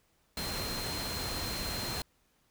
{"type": "tone in noise", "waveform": "sine", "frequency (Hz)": 4168, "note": "C8", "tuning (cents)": -7, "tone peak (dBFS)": -39, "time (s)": [0.37, 2.02], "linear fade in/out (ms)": 2, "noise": "pink", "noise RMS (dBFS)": -37, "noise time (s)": [0.37, 2.02], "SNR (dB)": -5, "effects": ["pink hiss -71 dBFS RMS until 2.5 s"]}